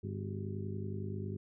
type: harmonic tone with a mistuned harmonic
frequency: 50.3 Hz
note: G1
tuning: 45 cents sharp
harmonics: 2 / 3 / 4 / 5 / 6 / 7 / 8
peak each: -39 / -46 / -43 / -49 / -54 / -46 / -49 dBFS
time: 0.03-1.37 s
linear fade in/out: 10 ms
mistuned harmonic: 7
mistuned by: +90 cents
effects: none